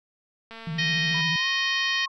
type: click train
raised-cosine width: 0.3 ms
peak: -26 dBFS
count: 159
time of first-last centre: 0.51-1.209 s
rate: 226 Hz
type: tone with vibrato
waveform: sine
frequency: 161.3 Hz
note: E3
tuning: 37 cents flat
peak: -28 dBFS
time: 0.67-1.36 s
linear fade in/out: 2 ms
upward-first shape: triangle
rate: 14 Hz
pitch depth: 120 cents each way
type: harmonic tone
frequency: 622.3 Hz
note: D#5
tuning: in tune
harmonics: 3 / 4 / 5 / 6 / 7 / 8 / 9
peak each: -26 / -30 / -29 / -35 / -33 / -38 / -38 dBFS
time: 0.78-2.06 s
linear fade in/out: 10 ms
type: tone with pitch glide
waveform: sine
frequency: 987.8 to 1083.4 Hz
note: B5 to C#6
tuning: 0 to -40 cents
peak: -34 dBFS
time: 1.14-2.08 s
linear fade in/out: 5 ms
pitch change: +160 cents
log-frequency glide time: 1.35-1.47 s
effects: none